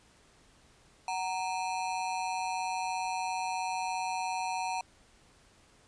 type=ring-modulated tone; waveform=square; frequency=839 Hz; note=G#5; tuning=17 cents sharp; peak=-29 dBFS; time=1.08-4.81 s; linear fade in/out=2 ms; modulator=91.5 Hz; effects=pink hiss -62 dBFS RMS until 5.87 s + resampled to 22050 Hz